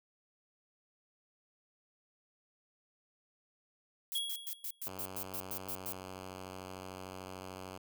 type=noise bursts; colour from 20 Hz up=violet; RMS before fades=-40 dBFS; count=11; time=4.12-5.924 s; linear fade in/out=0 ms; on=64 ms; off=110 ms
type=tone with exponential decay; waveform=square; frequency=3322 Hz; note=G#7; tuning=in tune; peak=-32 dBFS; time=4.15-4.84 s; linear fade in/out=5 ms; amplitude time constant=150 ms
type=tone with pitch glide; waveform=5% pulse; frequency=94.2 to 93.39 Hz; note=F#2 to F#2; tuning=+32 to +17 cents; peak=-33 dBFS; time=4.86-7.78 s; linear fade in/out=10 ms; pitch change=-15 cents; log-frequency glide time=5.42-6.41 s
effects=none